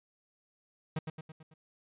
45% pulse tone with echo, 157.7 Hz, D#3, 24 cents sharp, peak -31 dBFS, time 0.96-0.99 s, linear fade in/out 5 ms, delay 110 ms, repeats 5, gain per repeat -5 dB, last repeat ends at 1.54 s, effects resampled to 8000 Hz

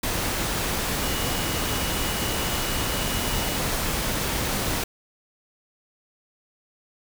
sine tone in noise, 2915 Hz, F#7, 26 cents flat, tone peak -36 dBFS, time 1.03-3.57 s, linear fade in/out 5 ms, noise pink, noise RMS -26 dBFS, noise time 0.03-4.84 s, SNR -13 dB, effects none

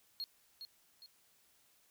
triangle tone with echo, 4279 Hz, C8, 38 cents sharp, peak -37 dBFS, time 0.2-0.24 s, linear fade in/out 0 ms, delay 410 ms, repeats 2, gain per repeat -7 dB, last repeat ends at 1.06 s, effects white hiss -70 dBFS RMS until 1.9 s

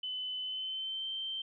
sine tone with pitch glide, 3021 to 3124 Hz, F#7 to G7, +35 to -7 cents, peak -35 dBFS, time 0.03-1.42 s, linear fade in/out 5 ms, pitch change +58 cents, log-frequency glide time 0.41-1.09 s, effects none

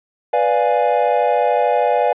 triangle chord, B diminished seventh, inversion none, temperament equal, 493.9 / 587.3 / 698.5 / 830.6 Hz, B4 / D5 / F5 / Ab5, 0 / 0 / 0 / 0 cents, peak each -17 dBFS, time 0.33-2.13 s, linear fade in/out 5 ms, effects resampled to 8000 Hz

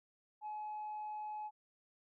sine tone, 849 Hz, G#5, 38 cents sharp, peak -39 dBFS, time 0.41-1.51 s, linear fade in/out 50 ms, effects tanh soft clip ceiling -38 dBFS

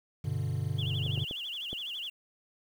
triangle chord, G major, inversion none, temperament equal, 98 / 123.47 / 146.83 Hz, G2 / B2 / D3, 0 / 0 / 0 cents, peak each -32 dBFS, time 0.24-1.25 s, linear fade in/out 10 ms
sine tone with vibrato, 3100 Hz, G7, 20 cents flat, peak -35 dBFS, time 0.78-2.1 s, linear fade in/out 10 ms, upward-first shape sine, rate 12 Hz, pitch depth 200 cents each way
clicks, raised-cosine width 2 ms, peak -26 dBFS, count 4, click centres 1.064 / 1.176 / 1.311 / 1.73 s
effects 9-bit

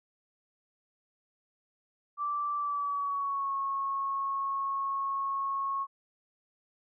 sine tone with pitch glide, 1168 to 1096.1 Hz, D6 to C#6, -10 to -20 cents, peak -29 dBFS, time 2.17-5.87 s, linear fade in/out 50 ms, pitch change -110 cents, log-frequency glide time 2.57-3.54 s, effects none

